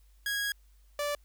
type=tone pair in turn; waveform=sawtooth; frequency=1649 / 583 Hz; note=G#6 / D5; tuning=-13 / -13 cents; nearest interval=octave + tritone; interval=1800 cents; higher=first; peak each=-26 dBFS; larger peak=neither; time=0.26-0.52 / 0.99-1.15 s; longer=first; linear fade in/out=2 ms; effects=added 50 Hz sine -57 dBFS peak until 1.24 s + white hiss -71 dBFS RMS until 1.24 s